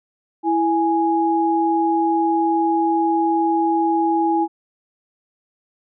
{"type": "tone pair together", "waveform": "sine", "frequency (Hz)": [330.6, 830.6], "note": ["E4", "G#5"], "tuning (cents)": [5, 0], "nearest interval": "octave + major third", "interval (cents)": 1595, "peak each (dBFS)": -18, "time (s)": [0.43, 4.48], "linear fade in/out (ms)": 50, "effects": []}